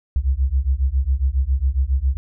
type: beating tone pair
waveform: sine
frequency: 63.1 / 70.4 Hz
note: B1 / C#2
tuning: +38 / +27 cents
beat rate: 7.3 Hz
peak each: -19 dBFS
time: 0.16-2.17 s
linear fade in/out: 0 ms
effects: none